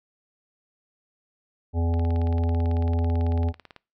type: harmonic tone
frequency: 84 Hz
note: E2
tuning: 33 cents sharp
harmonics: 1 / 3 / 5 / 7 / 9 / 10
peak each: -21 / -31 / -35 / -38 / -40 / -41 dBFS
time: 1.73-3.53 s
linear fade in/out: 50 ms
type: click train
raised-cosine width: 0.3 ms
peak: -27 dBFS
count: 34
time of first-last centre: 1.94-3.763 s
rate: 18.1 Hz
effects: noise-tail reverb RT60 0.3 s tail -23 dB re dry